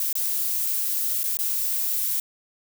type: noise with dropouts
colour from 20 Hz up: violet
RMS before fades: -25 dBFS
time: 0-2.2 s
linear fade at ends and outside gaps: 2 ms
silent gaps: 0.128-0.153 / 1.233-1.239 / 1.371-1.389 s
effects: none